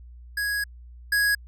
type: tone pair in turn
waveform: square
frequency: 1661.2 / 1661.2 Hz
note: G#6 / G#6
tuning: 0 / 0 cents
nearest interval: unison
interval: 0 cents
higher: neither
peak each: -25 / -20 dBFS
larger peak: second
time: 0.37-0.64 / 1.12-1.35 s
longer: first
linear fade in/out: 5 ms
effects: added 60 Hz sine -42 dBFS peak until 1.47 s